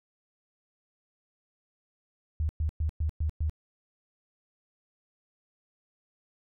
sine tone bursts, 77.4 Hz, D#2, 9 cents flat, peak -25 dBFS, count 6, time 2.4-3.496 s, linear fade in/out 0 ms, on 91 ms, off 110 ms, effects none

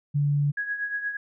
sine tone, 144.4 Hz, D3, 29 cents flat, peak -20 dBFS, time 0.14-0.52 s, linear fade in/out 20 ms
sine tone with tremolo, 1661.2 Hz, G#6, in tune, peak -24 dBFS, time 0.57-1.17 s, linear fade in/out 5 ms, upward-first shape triangle, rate 8.5 Hz, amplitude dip 70%
effects none

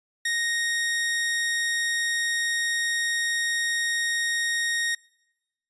sawtooth tone, 1864.7 Hz, A#6, in tune, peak -20 dBFS, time 0.25-4.95 s, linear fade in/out 5 ms, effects noise-tail reverb RT60 1.0 s tail -26 dB re dry + resampled to 24000 Hz

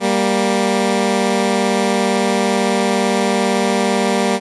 15% pulse tone pair together, 196.98 / 234.8 Hz, G3 / A#3, +9 / +13 cents, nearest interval minor third, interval 304 cents, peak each -10 / -11 dBFS, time 0-4.4 s, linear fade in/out 50 ms, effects resampled to 24000 Hz

